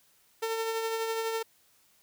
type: tone with tremolo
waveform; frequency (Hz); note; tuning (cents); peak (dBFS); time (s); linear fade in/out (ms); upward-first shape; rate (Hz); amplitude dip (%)
sawtooth; 450; A4; +39; -24; 0.42-1.43; 10; triangle; 12; 40
effects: white hiss -65 dBFS RMS until 2.02 s

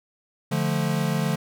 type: chord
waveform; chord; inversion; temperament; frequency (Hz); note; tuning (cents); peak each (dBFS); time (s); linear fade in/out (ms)
square; D minor; none; equal with one note detuned; 146.83 / 174.61 / 218.4; D3 / F3 / A3; 0 / 0 / -13; -26 / -27 / -29; 0.51-1.36; 10
effects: none

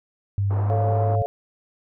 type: tone with pitch glide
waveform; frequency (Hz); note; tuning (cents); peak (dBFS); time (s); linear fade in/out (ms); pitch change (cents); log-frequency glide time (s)
sine; 99.7 to 103.51; G2 to G#2; +30 to -5; -19; 0.38-1.22; 0; +65; 0.48-0.78
type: band-pass noise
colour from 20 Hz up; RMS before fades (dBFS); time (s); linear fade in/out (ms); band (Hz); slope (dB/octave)
white; -35; 0.5-1.16; 10; 160 to 1000; 24
type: chord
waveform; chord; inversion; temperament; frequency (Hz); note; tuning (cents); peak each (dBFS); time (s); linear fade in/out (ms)
sine; A augmented; none; equal; 440 / 554.4 / 698.5; A4 / C#5 / E#5; 0 / 0 / 0; -30 / -28 / -25; 0.7-1.26; 0
effects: none

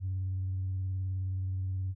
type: tone with vibrato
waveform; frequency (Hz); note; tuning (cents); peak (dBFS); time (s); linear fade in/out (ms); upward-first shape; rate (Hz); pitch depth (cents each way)
sine; 94.1; F#2; +30; -29; 0-1.95; 50; sine; 19; 32
effects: tanh soft clip ceiling -27 dBFS

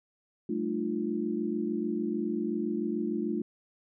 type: tone cluster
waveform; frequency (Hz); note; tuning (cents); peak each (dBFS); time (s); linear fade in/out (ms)
sine; 193 / 220 / 302.8 / 349.2; G3 / A3 / D#4 / F4; -27 / 0 / -47 / 0; -39 / -32 / -34 / -33; 0.49-3.42; 5
effects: none

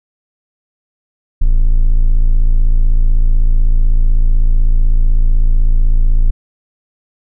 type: tone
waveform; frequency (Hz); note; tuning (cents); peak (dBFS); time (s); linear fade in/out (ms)
triangle; 27.98; A0; +30; -4; 1.41-6.31; 10
effects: none

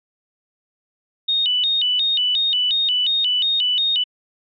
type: tone with vibrato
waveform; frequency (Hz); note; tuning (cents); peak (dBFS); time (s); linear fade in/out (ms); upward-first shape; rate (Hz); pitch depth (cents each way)
sine; 3322; G#7; 0; -16; 1.28-4.04; 10; square; 2.8; 190
effects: AAC 64 kbps

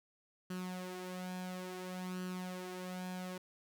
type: tone with flanger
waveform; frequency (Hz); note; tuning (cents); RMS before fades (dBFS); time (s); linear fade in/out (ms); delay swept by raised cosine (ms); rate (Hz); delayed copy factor
sawtooth; 183; F#3; -19; -43; 0.5-3.38; 5; 0.67 to 4.27; 0.58; +0.6
effects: none

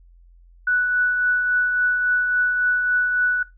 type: tone with tremolo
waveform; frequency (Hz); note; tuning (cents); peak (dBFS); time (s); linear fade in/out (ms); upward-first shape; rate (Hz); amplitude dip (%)
sine; 1480; F#6; 0; -15; 0.67-3.43; 5; triangle; 3.6; 40
effects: noise-tail reverb RT60 0.2 s tail -18 dB re dry + added 43 Hz sine -47 dBFS peak until 3.57 s

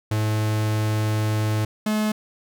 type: tone pair in turn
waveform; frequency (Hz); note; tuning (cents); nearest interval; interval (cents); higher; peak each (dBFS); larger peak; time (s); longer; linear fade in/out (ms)
45% pulse; 107.6 / 214.1; A2 / A3; -38 / -47; octave; 1191; second; -20; neither; 0.11-1.65 / 1.86-2.12; first; 5
effects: none

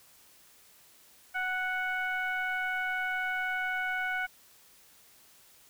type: tone with frequency modulation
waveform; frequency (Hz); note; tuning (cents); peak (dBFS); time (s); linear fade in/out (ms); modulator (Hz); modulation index
sine; 1480; F#6; 0; -29; 1.34-4.27; 20; 738; 0.96
effects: white hiss -59 dBFS RMS until 5.69 s

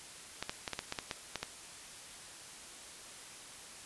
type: clicks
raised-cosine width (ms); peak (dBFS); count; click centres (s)
0.2; -18; 10; 0.426 / 0.495 / 0.678 / 0.733 / 0.791 / 0.924 / 0.988 / 1.112 / 1.357 / 1.43
effects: white hiss -50 dBFS RMS until 3.85 s + resampled to 24000 Hz

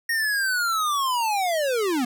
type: linear sweep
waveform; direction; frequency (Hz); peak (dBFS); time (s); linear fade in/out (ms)
square; down; 1864.7 to 233.1; -22; 0.09-2.05; 5
effects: none

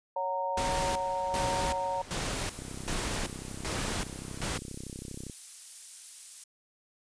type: harmonic tone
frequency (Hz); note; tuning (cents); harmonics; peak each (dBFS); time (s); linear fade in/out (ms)
185; F#3; 0; 3 / 4 / 5; -34 / -38 / -31; 0.16-2.02; 5
type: noise with tremolo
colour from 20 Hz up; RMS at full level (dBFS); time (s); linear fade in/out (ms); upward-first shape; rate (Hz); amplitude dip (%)
pink; -33; 0.57-4.58; 5; square; 1.3; 80
type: noise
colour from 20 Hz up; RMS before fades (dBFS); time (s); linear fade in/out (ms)
violet; -40; 2.35-6.44; 5
type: click train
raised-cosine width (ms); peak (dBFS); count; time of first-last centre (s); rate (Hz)
3; -28; 89; 2.59-5.298; 32.5
effects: resampled to 22050 Hz

